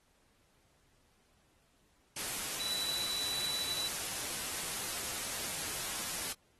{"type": "tone in noise", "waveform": "sine", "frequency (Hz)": 3951, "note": "B7", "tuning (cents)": 0, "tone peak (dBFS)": -35, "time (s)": [2.6, 3.88], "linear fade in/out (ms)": 5, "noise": "white", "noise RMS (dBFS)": -38, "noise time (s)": [2.16, 6.33], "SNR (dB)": 0, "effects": ["pink hiss -71 dBFS RMS until 6.59 s", "AAC 32 kbps"]}